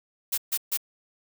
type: noise bursts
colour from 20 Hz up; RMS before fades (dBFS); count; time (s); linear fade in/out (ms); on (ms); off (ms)
blue; -26; 3; 0.32-0.774; 10; 58; 140
effects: none